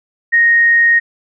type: tone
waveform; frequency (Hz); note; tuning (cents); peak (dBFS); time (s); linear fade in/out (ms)
sine; 1864.7; A#6; 0; -7; 0.32-1; 20
effects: none